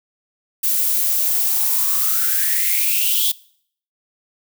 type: noise with high-pass filter sweep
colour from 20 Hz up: violet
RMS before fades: -18 dBFS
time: 0.63-3.32 s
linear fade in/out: 10 ms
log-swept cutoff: 380 to 3500 Hz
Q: 9.2
effects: noise-tail reverb RT60 0.6 s tail -22 dB re dry